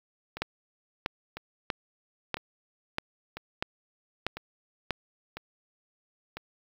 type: two click trains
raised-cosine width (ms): 0.3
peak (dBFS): -12 / -22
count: 8 / 7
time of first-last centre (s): 0.42-4.907 / 0.37-6.37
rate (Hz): 1.56 / 1
effects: 7-bit